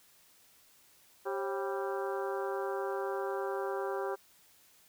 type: harmonic tone with a mistuned harmonic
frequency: 196 Hz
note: G3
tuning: in tune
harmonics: 2 / 3 / 4 / 5 / 6 / 7 / 8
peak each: -35 / -39 / -41 / -43 / -45 / -46 / -47 dBFS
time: 1.25-4.16 s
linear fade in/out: 20 ms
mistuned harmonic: 3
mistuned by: -140 cents
effects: white hiss -63 dBFS RMS until 4.88 s